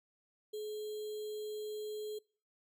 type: tone with sample-and-hold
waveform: sine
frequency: 425.4 Hz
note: G#4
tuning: 42 cents sharp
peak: -38 dBFS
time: 0.53-2.19 s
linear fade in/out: 10 ms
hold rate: 3675 Hz
effects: noise-tail reverb RT60 0.5 s tail -26 dB re dry